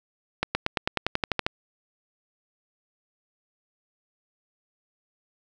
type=accelerating click train; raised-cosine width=0.3 ms; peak=-7 dBFS; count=12; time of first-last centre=0.43-1.465 s; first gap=120 ms; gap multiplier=0.95; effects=none